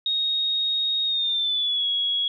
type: tone with pitch glide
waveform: sine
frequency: 3741 to 3333 Hz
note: A#7 to G#7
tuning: +5 to +5 cents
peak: -21 dBFS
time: 0.06-2.28 s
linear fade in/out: 2 ms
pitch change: -200 cents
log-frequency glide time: 1.05-1.87 s
effects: none